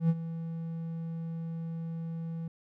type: tone with ADSR envelope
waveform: triangle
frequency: 164.81 Hz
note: E3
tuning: in tune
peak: -18 dBFS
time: 0-2.48 s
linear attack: 93 ms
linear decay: 45 ms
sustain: -14 dB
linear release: 4 ms
effects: none